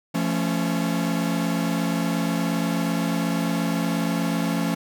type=chord; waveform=45% pulse; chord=F augmented; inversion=none; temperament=equal with one note detuned; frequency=171.71 / 220 / 277.2 Hz; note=F3 / A3 / C#4; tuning=-29 / 0 / 0 cents; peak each=-25 / -27 / -27 dBFS; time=0.14-4.75 s; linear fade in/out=10 ms; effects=none